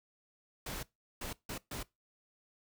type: noise bursts at uneven times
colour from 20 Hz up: pink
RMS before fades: -41 dBFS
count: 4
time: 0.66-0.83 / 1.21-1.33 / 1.49-1.58 / 1.71-1.83 s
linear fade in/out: 5 ms
effects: noise-tail reverb RT60 0.2 s tail -21 dB re dry